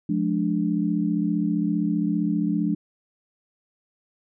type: chord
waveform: sine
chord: D diminished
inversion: first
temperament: just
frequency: 176.2 / 211.4 / 293.7 Hz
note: F3 / Ab3 / D4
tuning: +16 / +31 / 0 cents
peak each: -25 dBFS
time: 0.09-2.75 s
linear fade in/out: 5 ms
effects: none